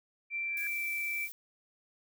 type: tone with pitch glide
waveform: sine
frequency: 2349 to 2331 Hz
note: D7 to D7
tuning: 0 to -14 cents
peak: -32 dBFS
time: 0.3-1.29 s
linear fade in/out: 50 ms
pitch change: -14 cents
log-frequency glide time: 0.42-0.92 s
type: tone with exponential growth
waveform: sine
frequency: 1661.2 Hz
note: G#6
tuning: in tune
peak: -38 dBFS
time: 0.4-0.67 s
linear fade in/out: 1 ms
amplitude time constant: 58 ms
type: noise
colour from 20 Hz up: violet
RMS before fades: -45 dBFS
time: 0.57-1.32 s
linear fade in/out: 0 ms
effects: none